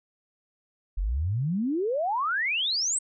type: exponential sweep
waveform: sine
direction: up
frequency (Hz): 41.24 to 8400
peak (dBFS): -24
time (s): 0.97-2.99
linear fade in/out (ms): 10
effects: none